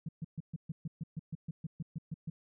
sine tone bursts, 160 Hz, D#3, 49 cents sharp, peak -34 dBFS, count 15, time 0.06-2.3 s, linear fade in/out 5 ms, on 28 ms, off 130 ms, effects tanh soft clip ceiling -30 dBFS

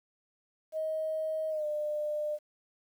sine tone with pitch glide, 630 to 600.2 Hz, D#5 to D5, +21 to +38 cents, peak -30 dBFS, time 0.72-2.39 s, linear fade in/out 50 ms, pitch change -83 cents, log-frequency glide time 1.5-1.66 s, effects 10-bit

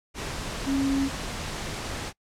sine tone in noise, 273.5 Hz, C#4, 23 cents flat, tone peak -22 dBFS, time 0.65-1.1 s, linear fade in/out 50 ms, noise pink, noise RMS -33 dBFS, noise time 0.14-2.13 s, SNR +8 dB, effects noise-tail reverb RT60 0.1 s tail -24 dB re dry + low-pass 8000 Hz 12 dB/octave

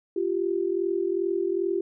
sine tone pair together, 346.9 / 389.4 Hz, F4 / G4, -12 / -12 cents, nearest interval major second, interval 200 cents, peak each -26 dBFS, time 0.16-1.81 s, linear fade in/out 5 ms, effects none

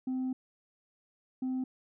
sine tone pair in turn, 258.1 / 258.1 Hz, C4 / C4, -23 / -23 cents, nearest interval unison, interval 0 cents, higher neither, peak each -28 / -28 dBFS, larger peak neither, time 0.07-0.33 / 1.42-1.64 s, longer first, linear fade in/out 5 ms, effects tanh soft clip ceiling -29 dBFS

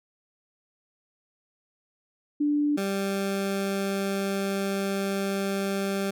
sine / 20% pulse tone pair in turn, 293.7 / 196.4 Hz, D4 / G3, 0 / +4 cents, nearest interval perfect fifth, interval 696 cents, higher first, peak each -21 dBFS, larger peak neither, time 2.4-2.77 / 2.77-6.11 s, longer second, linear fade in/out 10 ms, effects none

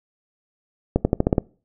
accelerating click train, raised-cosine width 2 ms, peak -3 dBFS, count 7, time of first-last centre 0.96-1.382 s, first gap 90 ms, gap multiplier 0.9, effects noise-tail reverb RT60 0.4 s tail -24 dB re dry

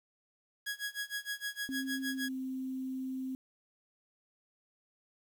sawtooth tone with tremolo, 1661.2 Hz, G#6, in tune, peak -30 dBFS, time 0.66-2.29 s, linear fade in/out 10 ms, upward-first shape sine, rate 6.5 Hz, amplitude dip 95%
sine tone with pitch glide, 266.3 to 261 Hz, C4 to C4, +31 to -4 cents, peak -35 dBFS, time 1.69-3.35 s, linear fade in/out 0 ms, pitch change -35 cents, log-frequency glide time 2.05-2.37 s
effects 10-bit

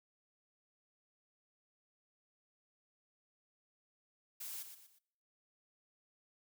blue noise with echo, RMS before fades -45 dBFS, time 4.4-4.63 s, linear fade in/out 10 ms, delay 120 ms, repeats 3, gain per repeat -8 dB, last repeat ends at 4.99 s, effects noise-tail reverb RT60 0.8 s tail -25 dB re dry

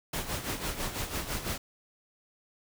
pink noise with tremolo, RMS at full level -32 dBFS, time 0.13-1.58 s, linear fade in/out 5 ms, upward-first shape sine, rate 6 Hz, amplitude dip 65%, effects none

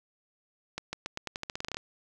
accelerating click train, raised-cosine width 0.2 ms, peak -17 dBFS, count 15, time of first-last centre 0.78-1.77 s, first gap 150 ms, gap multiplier 0.87, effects none

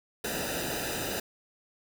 pink noise with comb filter, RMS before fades -33 dBFS, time 0.24-1.2 s, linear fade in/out 5 ms, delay 0.91 ms, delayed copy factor -0.85, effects none

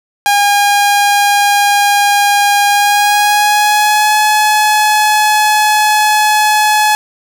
sawtooth tone with pitch glide, 813 to 850.5 Hz, G#5 to G#5, -37 to +41 cents, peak -4 dBFS, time 0.26-6.95 s, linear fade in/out 0 ms, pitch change +78 cents, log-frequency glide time 2.68-4.17 s, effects none

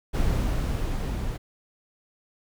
brown noise with level ramp, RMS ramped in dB -23 to -30 dBFS, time 0.13-1.38 s, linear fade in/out 20 ms, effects none

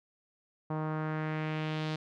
sawtooth tone with low-pass filter sweep, 155.56 Hz, D#3, in tune, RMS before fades -34 dBFS, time 0.7-1.96 s, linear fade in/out 5 ms, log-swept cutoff 1000 to 4200 Hz, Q 1.8, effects none

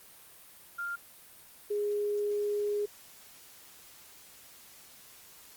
sine tone pair in turn, 1396.9 / 413.6 Hz, F6 / G#4, 0 / -7 cents, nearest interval octave + major sixth, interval 2107 cents, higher first, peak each -33 / -28 dBFS, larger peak second, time 0.78-0.96 / 1.7-2.86 s, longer second, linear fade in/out 10 ms, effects white hiss -54 dBFS RMS until 5.56 s + Opus 32 kbps

